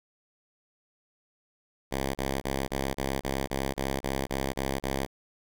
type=tone bursts; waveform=5% pulse; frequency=67.5 Hz; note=C#2; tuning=45 cents flat; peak=-17 dBFS; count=12; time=1.91-5.065 s; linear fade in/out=20 ms; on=240 ms; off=25 ms; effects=none